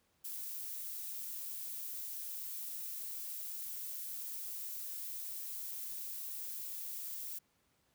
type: noise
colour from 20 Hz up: violet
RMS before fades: -43 dBFS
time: 0.24-7.39 s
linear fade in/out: 10 ms
effects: pink hiss -75 dBFS RMS until 7.94 s + high-pass 60 Hz 12 dB/octave